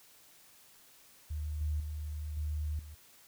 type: tone with level steps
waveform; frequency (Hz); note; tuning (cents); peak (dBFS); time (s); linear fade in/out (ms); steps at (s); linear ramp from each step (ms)
sine; 75.7; D#2; -47; -34 / -30 / -36 / -32 / -45; 1.3-2.95; 10; 1.61 / 1.8 / 2.37 / 2.79; 2
effects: white hiss -60 dBFS RMS until 3.27 s